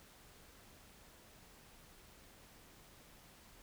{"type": "silence", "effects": ["pink hiss -61 dBFS RMS until 3.62 s"]}